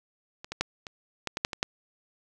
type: clicks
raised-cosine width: 0.2 ms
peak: -23 / -17 / -8 / -22 / -13 / -13 / -7 / -16 / -8 dBFS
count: 9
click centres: 0.445 / 0.52 / 0.61 / 0.868 / 1.273 / 1.371 / 1.449 / 1.532 / 1.629 s
effects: none